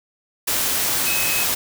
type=tone in noise; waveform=sine; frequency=2557 Hz; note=D#7; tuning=47 cents sharp; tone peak=-24 dBFS; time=1.06-1.44 s; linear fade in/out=10 ms; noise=white; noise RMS=-21 dBFS; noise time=0.47-1.55 s; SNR=-6 dB; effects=none